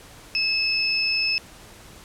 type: tone pair together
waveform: sine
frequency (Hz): 2600 / 5213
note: E7 / E8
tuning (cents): -24 / -20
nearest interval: octave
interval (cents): 1204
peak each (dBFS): -23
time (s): 0.35-1.38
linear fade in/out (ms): 0
effects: pink hiss -46 dBFS RMS until 2.04 s + low-pass 12000 Hz 12 dB/octave